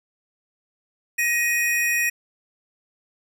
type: tone pair together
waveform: square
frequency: 1888.8 / 2489 Hz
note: A#6 / D#7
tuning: +22 / 0 cents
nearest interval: perfect fourth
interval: 478 cents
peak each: -23 dBFS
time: 1.18-2.1 s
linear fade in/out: 10 ms
effects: none

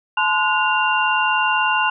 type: tone cluster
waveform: sine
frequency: 863 / 1033 / 1451 / 2778 Hz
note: A5 / C6 / F#6 / F7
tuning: -34 / -22 / -34 / -10 cents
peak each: -21 dBFS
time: 0.17-1.9 s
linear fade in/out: 5 ms
effects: none

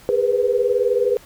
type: tone cluster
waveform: sine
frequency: 409 / 482.7 / 502 Hz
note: G#4 / B4 / B4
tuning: -26 / -40 / +28 cents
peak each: -20 dBFS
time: 0.09-1.17 s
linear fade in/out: 0 ms
effects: pink hiss -47 dBFS RMS until 1.25 s

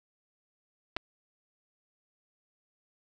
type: clicks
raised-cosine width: 0.3 ms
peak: -17 dBFS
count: 2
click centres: 0.965 / 0.968 s
effects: none

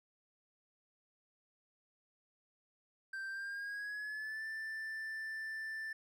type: tone with pitch glide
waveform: triangle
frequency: 1568 to 1770.2 Hz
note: G6 to A6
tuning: 0 to +10 cents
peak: -38 dBFS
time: 3.13-5.93 s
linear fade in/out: 5 ms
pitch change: +210 cents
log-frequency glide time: 3.28-4.45 s
effects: none

